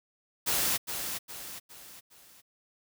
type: noise with echo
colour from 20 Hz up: white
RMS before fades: -28 dBFS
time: 0.46-0.78 s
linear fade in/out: 20 ms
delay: 410 ms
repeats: 4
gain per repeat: -7 dB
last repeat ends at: 2.42 s
effects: none